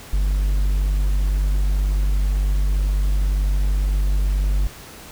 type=tone; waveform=triangle; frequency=49 Hz; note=G1; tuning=in tune; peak=-14 dBFS; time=0.13-4.67 s; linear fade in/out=0 ms; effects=pink hiss -40 dBFS RMS until 5.11 s